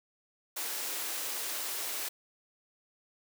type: high-pass noise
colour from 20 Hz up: white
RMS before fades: -36 dBFS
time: 0.56-2.09 s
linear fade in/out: 10 ms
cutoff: 300 Hz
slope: 24 dB/octave
effects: none